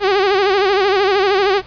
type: tone with vibrato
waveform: sawtooth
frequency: 392 Hz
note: G4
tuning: in tune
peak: -8 dBFS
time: 0-1.62 s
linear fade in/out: 50 ms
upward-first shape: sine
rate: 13 Hz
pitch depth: 97 cents each way
effects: pink hiss -40 dBFS RMS until 1.66 s + resampled to 11025 Hz